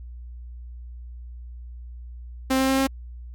sawtooth tone with pitch steps, 263.3 / 265.1 / 267 / 268.8 Hz, C4 / C4 / C4 / C4, +11 / +23 / +35 / +47 cents, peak -15 dBFS, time 2.5-2.872 s, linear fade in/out 10 ms, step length 93 ms, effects added 60 Hz sine -36 dBFS peak until 3.34 s + Opus 48 kbps

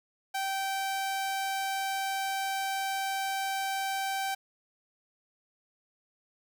sawtooth tone, 777 Hz, G5, 16 cents flat, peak -26 dBFS, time 0.34-4.35 s, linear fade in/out 10 ms, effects 10-bit

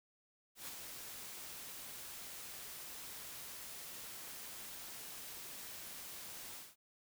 white noise with ADSR envelope, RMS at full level -45 dBFS, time 0.55-6.76 s, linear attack 130 ms, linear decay 16 ms, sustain -4 dB, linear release 200 ms, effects none

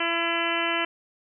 harmonic tone, 336.4 Hz, E4, 35 cents sharp, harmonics 1 / 2 / 3 / 4 / 5 / 6 / 7 / 8 / 9, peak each -32 / -32 / -32 / -32 / -32 / -32 / -32 / -32 / -32 dBFS, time 0-0.85 s, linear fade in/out 5 ms, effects none

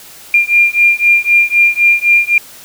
sine beating tone pair, 2396 / 2399.9 Hz, D7 / D7, +34 / +37 cents, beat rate 3.9 Hz, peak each -10 dBFS, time 0.34-2.38 s, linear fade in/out 2 ms, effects white hiss -36 dBFS RMS until 2.64 s

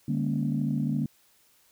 sine tone cluster, 148.4 / 202.6 / 234.4 / 277.2 Hz, D3 / G#3 / A#3 / C#4, +18 / -43 / +10 / 0 cents, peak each -28 / -31 / -29 / -33 dBFS, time 0.08-1.06 s, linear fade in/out 5 ms, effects tanh soft clip ceiling -16 dBFS + white hiss -63 dBFS RMS until 1.71 s

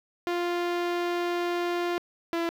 sawtooth tone pair in turn, 349.2 / 336.5 Hz, F4 / E4, 0 / +36 cents, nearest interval minor second, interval 64 cents, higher first, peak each -22 dBFS, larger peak neither, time 0.27-1.98 / 2.33-2.49 s, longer first, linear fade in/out 0 ms, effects low-pass 4000 Hz 12 dB/octave + 9-bit

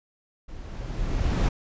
brown noise with level ramp, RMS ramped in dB -40 to -19 dBFS, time 0.48-1.49 s, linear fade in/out 10 ms, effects resampled to 16000 Hz

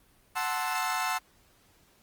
30% pulse chord, F# half-diminished seventh, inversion none, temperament equal, 740 / 880 / 1046.5 / 1318.5 Hz, F#5 / A5 / C6 / E6, 0 / 0 / 0 / 0 cents, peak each -31 dBFS, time 0.35-1.19 s, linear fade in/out 20 ms, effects pink hiss -63 dBFS RMS until 2.02 s + Opus 32 kbps

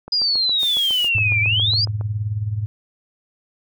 click train, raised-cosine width 1 ms, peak -21 dBFS, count 15, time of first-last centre 0.08-2.011 s, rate 7.25 Hz
sine exponential two-way sweep, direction down then up, 4978 to 2300 to 4978 Hz, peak -16 dBFS, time 0.12-1.85 s, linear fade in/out 5 ms, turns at 1.41 s
white high-pass noise, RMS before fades -35 dBFS, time 0.58-1.1 s, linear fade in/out 50 ms, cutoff 2000 Hz, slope 24 dB/octave
sine tone with tremolo, 105.6 Hz, G#2, 29 cents sharp, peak -17 dBFS, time 1.15-2.66 s, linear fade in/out 0 ms, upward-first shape triangle, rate 19 Hz, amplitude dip 75%
effects none

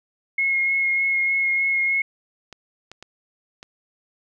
sine tone with vibrato, 2162 Hz, C#7, 44 cents flat, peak -18 dBFS, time 0.38-2.02 s, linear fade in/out 5 ms, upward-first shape sine, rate 3.3 Hz, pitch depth 12 cents each way
clicks, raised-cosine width 0.2 ms, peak -22 dBFS, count 4, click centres 2.527 / 2.916 / 3.026 / 3.629 s
effects none

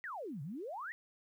sine exponential two-way sweep, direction down then up, 1975.5 to 130 to 1975.5 Hz, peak -40 dBFS, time 0.04-0.92 s, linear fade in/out 0 ms, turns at 0.42 s, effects 12-bit

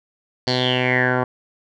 10% pulse tone with low-pass filter sweep, 126.3 Hz, B2, 39 cents sharp, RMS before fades -19 dBFS, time 0.47-1.24 s, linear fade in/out 5 ms, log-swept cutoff 4600 to 1200 Hz, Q 7.9, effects none

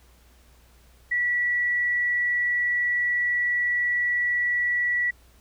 sine tone, 1946 Hz, B6, 26 cents flat, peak -21 dBFS, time 1.11-5.11 s, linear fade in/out 10 ms, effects added 60 Hz sine -54 dBFS peak until 5.4 s + pink hiss -59 dBFS RMS until 5.4 s

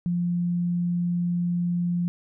sine tone, 174.61 Hz, F3, in tune, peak -22 dBFS, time 0.06-2.08 s, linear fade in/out 0 ms, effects none

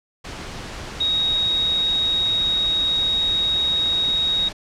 sine tone in noise, 3773 Hz, A#7, 20 cents sharp, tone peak -17 dBFS, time 1-4.49 s, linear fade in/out 10 ms, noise pink, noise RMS -33 dBFS, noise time 0.24-4.53 s, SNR +13 dB, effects low-pass 6000 Hz 12 dB/octave

